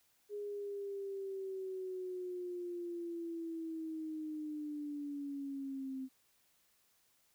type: linear sweep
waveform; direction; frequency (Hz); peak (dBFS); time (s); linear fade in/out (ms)
sine; down; 414.6 to 261; -39; 0.29-6.09; 50
effects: white hiss -73 dBFS RMS until 7.34 s